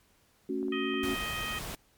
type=chord; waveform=sine; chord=F# minor; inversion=first; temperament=just; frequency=222 / 277.5 / 370 Hz; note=A3 / C#4 / F#4; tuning=+16 / +2 / 0 cents; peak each=-37 / -33 / -33 dBFS; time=0.49-1.15 s; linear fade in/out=5 ms
type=clicks; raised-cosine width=1 ms; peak=-37 dBFS; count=5; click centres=0.629 / 0.683 / 0.94 / 1.13 / 1.238 s
type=harmonic tone; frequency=627 Hz; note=D#5; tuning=13 cents sharp; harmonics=2 / 3 / 4 / 5; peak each=-39 / -39 / -39 / -39 dBFS; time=0.72-1.59 s; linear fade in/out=5 ms
type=noise; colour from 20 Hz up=pink; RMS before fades=-39 dBFS; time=1.03-1.75 s; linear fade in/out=2 ms
effects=pink hiss -66 dBFS RMS until 1.97 s + MP3 96 kbps